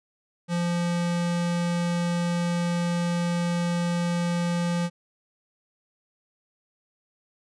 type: tone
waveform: square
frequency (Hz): 173.1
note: F3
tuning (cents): -15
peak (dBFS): -24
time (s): 0.48-4.9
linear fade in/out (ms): 50
effects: resampled to 22050 Hz